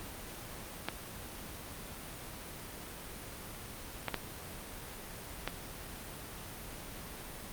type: clicks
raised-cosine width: 0.3 ms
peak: -16 dBFS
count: 4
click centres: 0.886 / 4.083 / 4.143 / 5.476 s
effects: pink hiss -45 dBFS RMS until 7.52 s + Opus 32 kbps